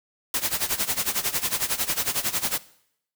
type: noise with tremolo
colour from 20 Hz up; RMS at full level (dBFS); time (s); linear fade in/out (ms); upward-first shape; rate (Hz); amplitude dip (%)
white; -23; 0.34-2.58; 2; sine; 11; 85
effects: noise-tail reverb RT60 0.7 s tail -19 dB re dry